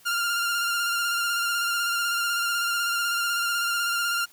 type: tone with vibrato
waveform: sawtooth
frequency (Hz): 1396.9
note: F6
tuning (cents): 0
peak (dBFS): -20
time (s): 0.05-4.26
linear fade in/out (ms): 20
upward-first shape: square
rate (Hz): 16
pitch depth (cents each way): 19
effects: white hiss -55 dBFS RMS until 4.32 s